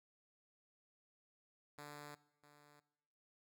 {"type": "tone with echo", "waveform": "5% pulse", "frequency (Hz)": 146.83, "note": "D3", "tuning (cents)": 0, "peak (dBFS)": -39, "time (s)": [1.78, 2.15], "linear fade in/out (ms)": 5, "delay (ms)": 650, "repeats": 1, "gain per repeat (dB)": -14, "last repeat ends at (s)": 2.8, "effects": ["noise-tail reverb RT60 1.0 s tail -20 dB re dry"]}